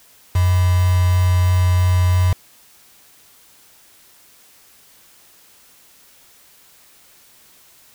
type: tone with quantisation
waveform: sine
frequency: 90.3 Hz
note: F#2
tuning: 42 cents flat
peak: -12 dBFS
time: 0.35-2.33 s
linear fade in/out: 5 ms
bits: 4
effects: white hiss -50 dBFS RMS until 7.94 s